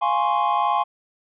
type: chord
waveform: triangle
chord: Db major seventh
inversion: first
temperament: equal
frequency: 698.5 / 830.6 / 1046.5 / 1108.7 Hz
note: F5 / Ab5 / C6 / Db6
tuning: 0 / 0 / 0 / 0 cents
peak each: -24 / -20 / -21 / -24 dBFS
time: 0.01-0.84 s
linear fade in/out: 20 ms
effects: resampled to 8000 Hz